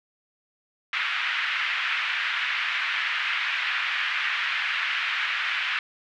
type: band-pass noise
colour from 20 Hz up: pink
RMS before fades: -27 dBFS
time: 0.93-5.79 s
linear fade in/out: 2 ms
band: 1500 to 2900 Hz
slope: 24 dB/octave
effects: none